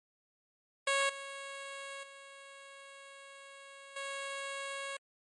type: tone with level steps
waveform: 10% pulse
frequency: 551 Hz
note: C#5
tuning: 11 cents flat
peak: -20 / -34 / -42 / -30 dBFS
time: 0.87-4.97 s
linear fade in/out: 5 ms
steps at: 1.09 / 2.03 / 3.96 s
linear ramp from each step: 5 ms
effects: MP3 48 kbps